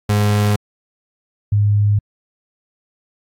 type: tone pair in turn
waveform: 35% pulse / sine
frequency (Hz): 103.83 / 103.3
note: G#2 / G#2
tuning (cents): 0 / -9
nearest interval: unison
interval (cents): 9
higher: first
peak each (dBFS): -11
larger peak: neither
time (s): 0.09-0.56 / 1.52-1.99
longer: neither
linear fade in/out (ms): 5
effects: AAC 64 kbps